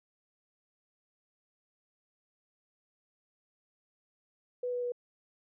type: tone with pitch steps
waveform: sine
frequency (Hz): 493.9 / 490.5 / 487.1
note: B4 / B4 / B4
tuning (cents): 0 / -12 / -24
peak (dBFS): -31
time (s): 4.63-4.921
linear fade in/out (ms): 5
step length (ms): 97
effects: none